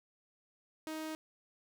sawtooth tone, 314 Hz, D#4, 16 cents sharp, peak -35 dBFS, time 0.87-1.15 s, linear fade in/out 0 ms, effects none

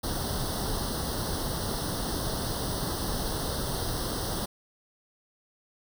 pink noise with comb filter, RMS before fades -31 dBFS, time 0.03-4.46 s, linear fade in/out 10 ms, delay 0.21 ms, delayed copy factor +1, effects none

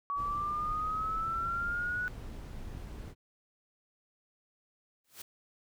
sine exponential sweep, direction up, 1129 to 1480 Hz, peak -31 dBFS, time 0.1-2.08 s, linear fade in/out 0 ms
brown noise, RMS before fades -43 dBFS, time 0.15-3.15 s, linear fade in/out 50 ms
clicks, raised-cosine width 5 ms, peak -34 dBFS, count 2, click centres 2.75 / 3.078 s
white noise with exponential growth, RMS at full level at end -41 dBFS, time 5.04-5.22 s, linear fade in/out 5 ms, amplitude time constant 38 ms
effects none

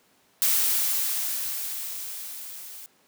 blue noise with level ramp, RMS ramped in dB -21 to -42 dBFS, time 0.42-2.86 s, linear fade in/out 0 ms, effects pink hiss -62 dBFS RMS until 3.07 s + high-pass 200 Hz 12 dB/octave

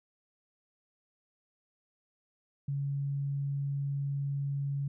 sine tone, 140.2 Hz, C#3, 20 cents sharp, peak -30 dBFS, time 2.68-4.88 s, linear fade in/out 5 ms, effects none

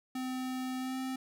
square tone with pitch glide, 257 to 260.9 Hz, C4 to C4, -31 to -5 cents, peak -35 dBFS, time 0.15-1.16 s, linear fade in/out 5 ms, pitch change +26 cents, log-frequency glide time 0.78-0.97 s, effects none

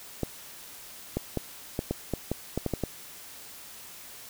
clicks, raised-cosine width 2 ms, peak -14 dBFS, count 11, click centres 0.233 / 1.17 / 1.373 / 1.791 / 1.91 / 2.137 / 2.316 / 2.576 / 2.663 / 2.737 / 2.837 s, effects white hiss -46 dBFS RMS until 4.29 s

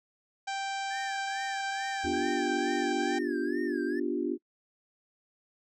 harmonic tone, 784 Hz, G5, in tune, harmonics 1 / 2 / 3 / 4 / 5 / 6 / 7 / 8 / 9 / 10, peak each -33 / -39 / -43 / -45 / -47 / -49 / -50 / -51 / -52 / -53 dBFS, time 0.47-3.19 s, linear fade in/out 10 ms
triangle tone with vibrato, 1700 Hz, G#6, 40 cents sharp, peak -38 dBFS, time 0.9-4 s, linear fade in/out 10 ms, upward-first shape sine, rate 2.3 Hz, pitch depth 140 cents each way
sine chord, G dominant seventh, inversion first, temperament equal, 246.9 / 293.7 / 349.2 / 392 Hz, B3 / D4 / F4 / G4, 0 / 0 / 0 / 0 cents, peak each -35 / -32 / -32 / -36 dBFS, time 2.03-4.38 s, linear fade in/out 50 ms
sine tone with exponential decay, 82.5 Hz, E2, 2 cents sharp, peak -38 dBFS, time 2.04-2.48 s, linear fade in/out 0 ms, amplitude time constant 94 ms
effects noise-tail reverb RT60 0.1 s tail -23 dB re dry

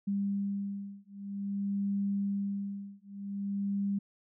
sine beating tone pair, 199.3 / 199.81 Hz, G3 / G3, +29 / +33 cents, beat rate 0.51 Hz, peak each -34 / -34 dBFS, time 0.07-3.99 s, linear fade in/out 10 ms, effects none

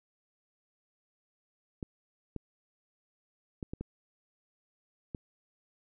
clicks, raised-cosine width 3 ms, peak -24 dBFS, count 6, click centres 1.828 / 2.363 / 3.628 / 3.735 / 3.81 / 5.148 s, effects none

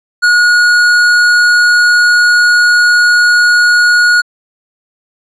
triangle tone with tanh clipping, 1447 Hz, F#6, 39 cents flat, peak -7 dBFS, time 0.22-4.22 s, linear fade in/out 20 ms, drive 18 dB, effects low-pass 9000 Hz 12 dB/octave

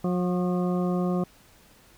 harmonic tone with a mistuned harmonic, 179.7 Hz, F3, 50 cents sharp, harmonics 1 / 2 / 3 / 4 / 6 / 7, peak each -24 / -30 / -34 / -36 / -40 / -41 dBFS, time 0.04-1.24 s, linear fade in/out 5 ms, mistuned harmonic 7, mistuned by -47 cents, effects pink hiss -56 dBFS RMS until 1.97 s

